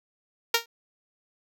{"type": "tone with exponential decay", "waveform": "5% pulse", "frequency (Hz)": 464.2, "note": "A#4", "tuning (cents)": -7, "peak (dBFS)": -5, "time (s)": [0.54, 0.66], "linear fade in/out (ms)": 5, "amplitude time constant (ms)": 25, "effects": []}